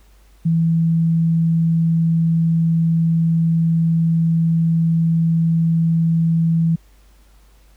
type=tone; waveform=sine; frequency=164.5 Hz; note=E3; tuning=3 cents flat; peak=-13 dBFS; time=0.45-6.76 s; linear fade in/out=10 ms; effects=added 50 Hz sine -47 dBFS peak until 7.76 s + pink hiss -57 dBFS RMS until 7.76 s